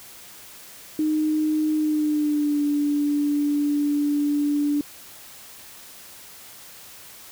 sine tone with pitch glide, 308.2 to 291.4 Hz, D#4 to D4, -16 to -13 cents, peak -19 dBFS, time 0.99-4.81 s, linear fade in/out 2 ms, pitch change -97 cents, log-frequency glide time 1.75-2.62 s, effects white hiss -44 dBFS RMS until 7.31 s

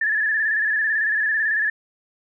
sine tone with vibrato, 1740 Hz, A6, 20 cents flat, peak -18 dBFS, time 0.01-1.7 s, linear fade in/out 5 ms, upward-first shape square, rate 18 Hz, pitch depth 47 cents each way, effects none

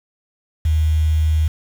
sine tone with quantisation, 78.2 Hz, D#2, 9 cents sharp, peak -13 dBFS, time 0.65-1.48 s, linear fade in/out 5 ms, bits 6, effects none

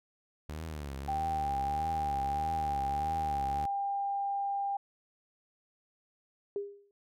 sawtooth tone with vibrato, 74 Hz, D2, 14 cents sharp, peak -34 dBFS, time 0.49-3.66 s, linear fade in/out 0 ms, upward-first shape triangle, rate 1.6 Hz, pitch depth 180 cents each way
sine tone with pitch glide, 784 to 797.7 Hz, G5 to G5, 0 to +30 cents, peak -30 dBFS, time 1.08-4.77 s, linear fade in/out 5 ms, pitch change +30 cents, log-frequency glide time 1.39-1.5 s
sine tone with exponential decay, 403.8 Hz, G#4, 49 cents flat, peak -29 dBFS, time 6.56-6.91 s, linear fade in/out 1 ms, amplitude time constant 76 ms
effects none

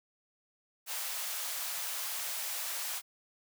white high-pass noise, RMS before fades -37 dBFS, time 0.86-3.02 s, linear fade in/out 50 ms, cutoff 590 Hz, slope 24 dB/octave, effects none

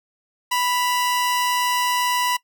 sawtooth tone pair together, 987.8 / 2785 Hz, B5 / F7, 0 / -5 cents, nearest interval octave + tritone, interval 1795 cents, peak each -16 / -25 dBFS, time 0.51-2.37 s, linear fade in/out 10 ms, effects noise-tail reverb RT60 0.1 s tail -21 dB re dry

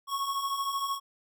square beating tone pair, 1093 / 1106 Hz, C#6 / C#6, -25 / -4 cents, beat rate 13 Hz, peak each -37 / -31 dBFS, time 0.07-1 s, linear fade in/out 50 ms, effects none

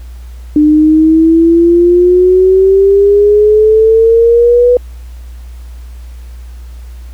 sine exponential sweep, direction up, 298.7 to 493.9 Hz, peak -3 dBFS, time 0.56-4.77 s, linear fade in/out 2 ms, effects added 60 Hz sine -25 dBFS peak until 7.13 s + pink hiss -45 dBFS RMS until 7.13 s

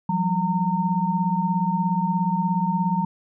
sine tone cluster, 173.2 / 190.1 / 916 Hz, F3 / F#3 / A#5, -14 / +47 / -31 cents, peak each -24 dBFS, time 0.09-3.05 s, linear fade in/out 5 ms, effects none

